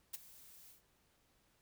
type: noise with ADSR envelope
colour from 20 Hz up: blue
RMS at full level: -40 dBFS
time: 0.13-0.82 s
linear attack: 13 ms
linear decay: 19 ms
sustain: -19 dB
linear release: 130 ms
effects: pink hiss -74 dBFS RMS until 1.61 s